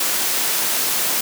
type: high-pass noise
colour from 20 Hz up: white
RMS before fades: -20 dBFS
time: 0-1.21 s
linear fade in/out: 5 ms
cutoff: 200 Hz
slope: 12 dB/octave
effects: none